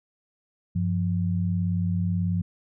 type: tone pair together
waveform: sine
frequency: 96.4 / 174.77 Hz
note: G2 / F3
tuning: -28 / +2 cents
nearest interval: minor seventh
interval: 1030 cents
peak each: -25 dBFS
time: 0.75-2.42 s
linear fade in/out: 10 ms
effects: none